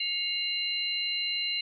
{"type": "tone cluster", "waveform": "sine", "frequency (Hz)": [2170, 2803, 4067], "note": ["C#7", "F7", "C8"], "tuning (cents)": [-37, 6, -50], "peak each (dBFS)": [-37, -31, -31], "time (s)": [0, 1.61], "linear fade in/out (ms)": 5, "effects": []}